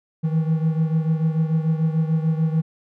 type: beating tone pair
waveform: triangle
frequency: 158.2 / 165 Hz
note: D#3 / E3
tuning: +29 / +2 cents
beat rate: 6.8 Hz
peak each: -17 / -22 dBFS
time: 0.23-2.62 s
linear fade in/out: 20 ms
effects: none